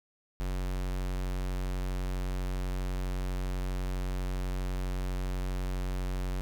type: tone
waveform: square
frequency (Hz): 46.11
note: F#1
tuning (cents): -5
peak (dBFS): -31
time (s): 0.4-6.41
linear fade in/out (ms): 0
effects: none